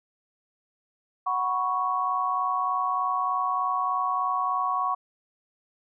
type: chord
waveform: sine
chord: F# suspended fourth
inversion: none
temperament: just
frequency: 740 / 986.7 / 1110 Hz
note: F#5 / B5 / C#6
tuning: 0 / -2 / +2 cents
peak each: -30 / -31 / -25 dBFS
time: 1.26-4.95 s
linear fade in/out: 10 ms
effects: none